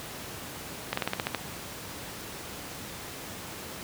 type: slowing click train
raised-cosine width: 0.3 ms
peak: -11 dBFS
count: 8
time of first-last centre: 0.93-1.347 s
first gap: 44 ms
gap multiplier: 1.1
effects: pink hiss -40 dBFS RMS until 3.83 s + high-pass 80 Hz 12 dB/octave